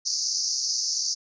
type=band-pass noise; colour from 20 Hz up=white; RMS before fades=-27 dBFS; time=0.05-1.15 s; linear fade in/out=20 ms; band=4600 to 6400 Hz; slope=96 dB/octave; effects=resampled to 16000 Hz